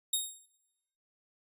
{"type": "tone with exponential decay", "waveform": "10% pulse", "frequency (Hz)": 3730, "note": "A#7", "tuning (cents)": 0, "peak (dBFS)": -17, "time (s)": [0.13, 0.46], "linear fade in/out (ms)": 5, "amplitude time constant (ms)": 71, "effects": ["noise-tail reverb RT60 0.9 s tail -18 dB re dry", "resampled to 32000 Hz"]}